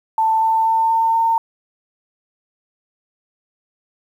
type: tone with pitch steps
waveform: sine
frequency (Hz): 887 / 892.7 / 898.3 / 904.1 / 909.8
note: A5 / A5 / A5 / A5 / A#5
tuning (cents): +14 / +25 / +36 / +47 / -42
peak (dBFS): -13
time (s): 0.18-1.38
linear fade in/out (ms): 2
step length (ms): 240
effects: 8-bit